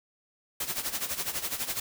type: noise with tremolo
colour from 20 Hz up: white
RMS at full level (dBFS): -30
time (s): 0.6-1.8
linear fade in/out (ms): 5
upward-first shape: sine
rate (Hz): 12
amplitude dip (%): 75
effects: none